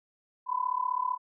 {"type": "tone with amplitude modulation", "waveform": "sine", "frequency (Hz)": 1003, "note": "B5", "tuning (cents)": 26, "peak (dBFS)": -23, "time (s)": [0.46, 1.18], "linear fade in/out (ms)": 50, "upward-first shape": "sine", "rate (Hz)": 35.6, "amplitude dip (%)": 90, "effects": []}